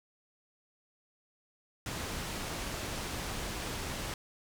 pink low-pass noise, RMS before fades -38 dBFS, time 1.86-4.14 s, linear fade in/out 2 ms, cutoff 9900 Hz, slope 12 dB/octave, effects none

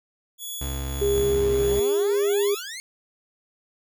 10% pulse tone with tremolo, 3391 Hz, G#7, 35 cents sharp, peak -23 dBFS, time 0.38-2.64 s, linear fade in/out 50 ms, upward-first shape triangle, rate 1.6 Hz, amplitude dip 65%
35% pulse tone with pitch glide, 66.8 to 64.56 Hz, C2 to C2, +36 to -23 cents, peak -26 dBFS, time 0.61-1.8 s, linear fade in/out 5 ms, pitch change -59 cents, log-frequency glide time 1.4-1.6 s
sine tone, 405.9 Hz, G#4, 40 cents flat, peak -19 dBFS, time 1.01-2.55 s, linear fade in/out 10 ms
15% pulse exponential sweep, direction up, 51.91 to 2217 Hz, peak -27 dBFS, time 1.16-2.8 s, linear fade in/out 0 ms
effects none

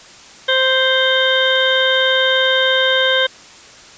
harmonic tone, 523.3 Hz, C5, in tune, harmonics 1 / 2 / 3 / 4 / 6 / 7, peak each -17 / -25 / -17 / -25 / -18 / -20 dBFS, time 0.48-3.27 s, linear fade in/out 10 ms, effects white hiss -40 dBFS RMS until 3.97 s + resampled to 16000 Hz

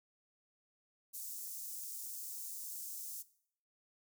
white high-pass noise, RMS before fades -45 dBFS, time 1.13-3.23 s, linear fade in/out 20 ms, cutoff 6100 Hz, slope 24 dB/octave, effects noise-tail reverb RT60 0.6 s tail -18 dB re dry

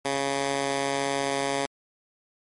10% pulse tone with high-pass filter, 138.59 Hz, C#3, in tune, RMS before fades -27 dBFS, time 0.05-1.66 s, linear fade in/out 2 ms, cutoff 290 Hz, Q 0.53, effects MP3 48 kbps

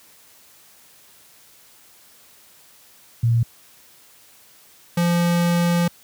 sine / square tone pair in turn, 116.54 / 172.56 Hz, A#2 / F3, 0 / -20 cents, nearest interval perfect fifth, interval 680 cents, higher second, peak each -14 / -17 dBFS, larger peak first, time 3.23-3.43 / 4.97-5.88 s, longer second, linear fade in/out 5 ms, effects white hiss -51 dBFS RMS until 6.03 s + high-pass 60 Hz 12 dB/octave

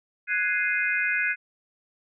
sine chord, Ab dominant seventh, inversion third, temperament equal, 1480 / 1661.2 / 2093 / 2489 Hz, Gb6 / Ab6 / C7 / Eb7, 0 / 0 / 0 / 0 cents, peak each -28 dBFS, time 0.27-1.36 s, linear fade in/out 50 ms, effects none

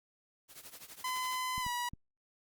white noise with tremolo, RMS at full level -47 dBFS, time 0.48-1.42 s, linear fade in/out 50 ms, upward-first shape triangle, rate 12 Hz, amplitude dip 90%
sawtooth tone with pitch glide, 1017 to 969.4 Hz, C6 to B5, -50 to -32 cents, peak -30 dBFS, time 1.04-1.89 s, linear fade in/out 5 ms, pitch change -82 cents, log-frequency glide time 1.61-1.68 s
clicks, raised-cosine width 5 ms, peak -32 dBFS, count 3, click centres 1.58 / 1.665 / 1.935 s
effects Opus 48 kbps

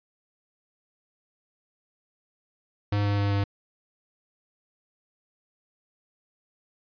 square tone with pitch steps, 102.5 / 101.73 / 100.97 / 100.22 Hz, G#2 / G#2 / G#2 / G2, -22 / -35 / -48 / +39 cents, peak -23 dBFS, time 2.92-3.44 s, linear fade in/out 5 ms, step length 130 ms, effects resampled to 11025 Hz

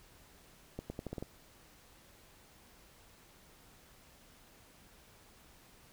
accelerating click train, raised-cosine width 2 ms, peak -26 dBFS, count 7, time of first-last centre 0.79-1.226 s, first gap 110 ms, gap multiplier 0.83, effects pink hiss -61 dBFS RMS until 5.92 s

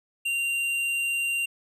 sine tone with tanh clipping, 2772 Hz, F7, 14 cents flat, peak -26 dBFS, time 0.25-1.46 s, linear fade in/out 10 ms, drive 12 dB, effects resampled to 32000 Hz

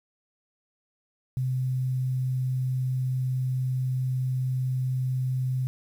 sine tone with quantisation, 128.9 Hz, C3, 26 cents flat, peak -24 dBFS, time 1.37-5.67 s, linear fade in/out 0 ms, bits 9, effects none

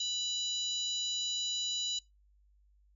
harmonic tone, 986 Hz, B5, 3 cents flat, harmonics 3 / 4 / 5 / 6 / 7, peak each -38 / -34 / -47 / -48 / -39 dBFS, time 0-1.99 s, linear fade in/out 5 ms, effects noise-tail reverb RT60 0.2 s tail -22 dB re dry + added 50 Hz sine -63 dBFS peak until 2.95 s

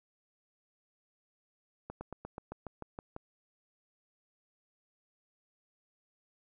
slowing click train, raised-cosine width 1 ms, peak -27 dBFS, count 10, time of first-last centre 1.9-3.164 s, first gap 110 ms, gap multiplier 1.06, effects none

